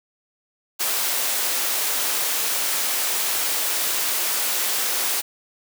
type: high-pass noise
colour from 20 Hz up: white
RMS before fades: -23 dBFS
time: 0.79-5.22 s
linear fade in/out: 20 ms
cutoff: 380 Hz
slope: 12 dB/octave
effects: none